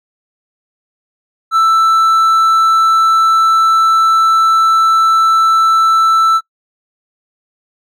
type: tone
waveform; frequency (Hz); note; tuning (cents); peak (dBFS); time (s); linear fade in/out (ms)
triangle; 1325; E6; +9; -5; 1.51-6.41; 50
effects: noise-tail reverb RT60 0.1 s tail -22 dB re dry